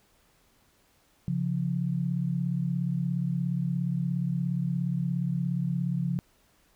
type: tone pair together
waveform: sine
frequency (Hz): 137.16 / 174.2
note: C#3 / F3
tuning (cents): -18 / -4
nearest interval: major third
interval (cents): 414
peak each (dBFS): -29 / -28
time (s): 1.28-6.19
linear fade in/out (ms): 0
effects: pink hiss -65 dBFS RMS until 6.75 s